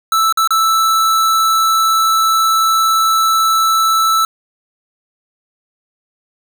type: tone with dropouts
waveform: square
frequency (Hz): 1318.5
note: E6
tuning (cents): 0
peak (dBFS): -11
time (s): 0.12-4.25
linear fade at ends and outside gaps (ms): 2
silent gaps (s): 0.325-0.373 / 0.475-0.506
effects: none